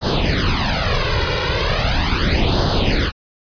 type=noise with flanger; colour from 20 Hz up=pink; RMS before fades=-17 dBFS; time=0.01-3.12 s; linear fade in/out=50 ms; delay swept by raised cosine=0.21 to 2.11 ms; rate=0.38 Hz; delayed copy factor=+0.8; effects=resampled to 11025 Hz